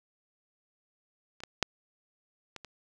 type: clicks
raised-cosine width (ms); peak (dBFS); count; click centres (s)
0.2; -29 / -21 / -7 / -24 / -27; 5; 1.404 / 1.436 / 1.627 / 2.563 / 2.647
effects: none